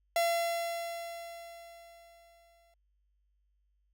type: tone with exponential decay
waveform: 45% pulse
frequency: 680 Hz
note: F5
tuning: 46 cents flat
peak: -25 dBFS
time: 0.16-2.74 s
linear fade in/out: 2 ms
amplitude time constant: 560 ms
effects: added 50 Hz sine -70 dBFS peak until 3.93 s